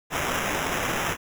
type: noise with sample-and-hold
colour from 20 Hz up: white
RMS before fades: -27 dBFS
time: 0.1-1.17 s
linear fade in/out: 50 ms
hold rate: 4410 Hz
effects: none